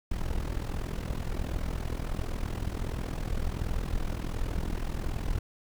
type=noise with amplitude modulation; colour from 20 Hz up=brown; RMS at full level=-28 dBFS; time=0.11-5.39 s; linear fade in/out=5 ms; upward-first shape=sine; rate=41.4 Hz; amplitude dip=80%; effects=none